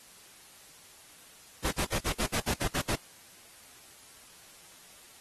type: noise bursts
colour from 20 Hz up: pink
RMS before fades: -30 dBFS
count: 10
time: 1.64-2.956 s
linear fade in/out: 10 ms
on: 74 ms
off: 64 ms
effects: white hiss -54 dBFS RMS until 5.2 s + AAC 32 kbps